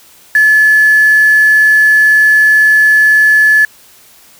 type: tone with quantisation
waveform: sine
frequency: 1721 Hz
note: A6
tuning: 39 cents flat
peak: -4 dBFS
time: 0.35-3.65 s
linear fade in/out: 2 ms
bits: 4
effects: white hiss -42 dBFS RMS until 4.39 s